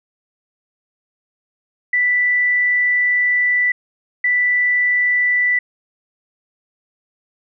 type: tone bursts at uneven times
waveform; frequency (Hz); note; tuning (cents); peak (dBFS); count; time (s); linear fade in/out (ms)
sine; 1975.5; B6; 0; -13; 2; 1.93-3.72 / 4.24-5.59; 5
effects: none